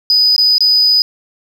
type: tone with dropouts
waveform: triangle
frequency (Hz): 4978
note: D#8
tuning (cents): 0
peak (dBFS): -5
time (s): 0.1-1.02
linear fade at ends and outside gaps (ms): 1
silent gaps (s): 0.363-0.38 / 0.582-0.606
effects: tanh soft clip ceiling -4 dBFS + 7-bit